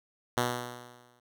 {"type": "tone with exponential decay", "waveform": "5% pulse", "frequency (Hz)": 122.1, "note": "B2", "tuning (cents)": -19, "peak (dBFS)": -13, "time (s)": [0.37, 1.2], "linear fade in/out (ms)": 5, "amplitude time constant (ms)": 180, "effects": []}